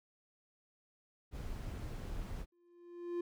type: noise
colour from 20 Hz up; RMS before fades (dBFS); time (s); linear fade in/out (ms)
brown; -42; 1.31-2.46; 50
type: tone with exponential growth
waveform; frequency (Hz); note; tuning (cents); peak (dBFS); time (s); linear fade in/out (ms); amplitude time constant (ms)
triangle; 347.8; F4; -7; -31; 2.52-3.21; 5; 150
effects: none